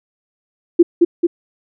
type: tone with echo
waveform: sine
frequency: 343.1 Hz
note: F4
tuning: 31 cents flat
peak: -3 dBFS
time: 0.79-0.83 s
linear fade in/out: 10 ms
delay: 220 ms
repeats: 2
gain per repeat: -3 dB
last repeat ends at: 1.27 s
effects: none